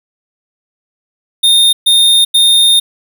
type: tone bursts at uneven times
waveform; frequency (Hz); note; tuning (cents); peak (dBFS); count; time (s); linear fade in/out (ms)
square; 3657; A#7; -34; -6; 3; 1.43-1.73 / 1.86-2.25 / 2.34-2.8; 10
effects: none